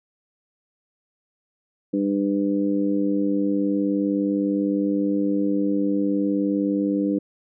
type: harmonic tone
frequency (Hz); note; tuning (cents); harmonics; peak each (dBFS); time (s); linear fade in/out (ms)
99.6; G2; +28; 2 / 3 / 4 / 5; -25 / -21 / -33 / -29; 1.93-7.19; 10
effects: none